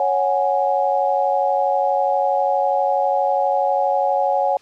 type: chord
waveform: sine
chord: C# suspended fourth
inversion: none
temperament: just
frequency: 554.4 / 739.2 / 831.5 Hz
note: C#5 / F#5 / G#5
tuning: 0 / -2 / +2 cents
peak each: -20 dBFS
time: 0-4.57 s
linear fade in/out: 2 ms
effects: white hiss -51 dBFS RMS until 4.61 s + low-pass 5000 Hz 12 dB/octave